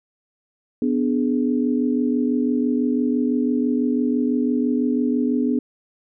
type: tone cluster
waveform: sine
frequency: 248.5 / 294.5 / 421.2 Hz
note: B3 / D4 / G#4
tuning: +11 / +5 / +24 cents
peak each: -19 / -23 / -27 dBFS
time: 0.82-5.59 s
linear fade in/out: 2 ms
effects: none